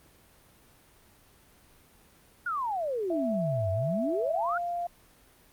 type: exponential two-way sweep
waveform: sine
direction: down then up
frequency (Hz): 1480 to 90.1 to 1480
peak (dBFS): -28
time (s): 2.46-4.58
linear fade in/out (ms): 5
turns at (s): 3.71
type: tone with pitch glide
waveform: sine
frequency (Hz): 659.3 to 696.1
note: E5 to F5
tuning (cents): 0 to -6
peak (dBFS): -29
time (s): 3.1-4.87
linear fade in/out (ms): 5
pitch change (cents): +94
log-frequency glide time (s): 4.34-4.52
effects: pink hiss -59 dBFS RMS until 5.52 s + Opus 32 kbps